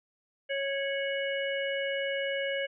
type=harmonic tone with a mistuned harmonic; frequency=552 Hz; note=C#5; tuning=7 cents flat; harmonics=1 / 3 / 4 / 5; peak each=-31 / -36 / -37 / -38 dBFS; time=0.49-2.67 s; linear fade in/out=20 ms; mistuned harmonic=5; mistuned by=+100 cents; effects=none